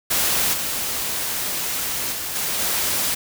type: noise with level steps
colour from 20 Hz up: white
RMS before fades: -20 / -25 / -28 / -24 / -22 dBFS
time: 0.1-3.15 s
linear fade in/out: 10 ms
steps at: 0.53 / 2.12 / 2.35 / 2.59 s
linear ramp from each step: 10 ms
effects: none